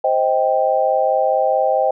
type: chord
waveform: sine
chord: C minor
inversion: none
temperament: just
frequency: 523.3 / 627.9 / 784.9 Hz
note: C5 / Eb5 / G5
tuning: 0 / +16 / +2 cents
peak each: -18 dBFS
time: 0.04-1.91 s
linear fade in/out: 5 ms
effects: none